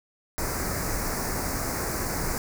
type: band-stop noise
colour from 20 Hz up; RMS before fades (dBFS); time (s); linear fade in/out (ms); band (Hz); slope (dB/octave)
pink; -29; 0.38-2.38; 0; 2200 to 4700; 48
effects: none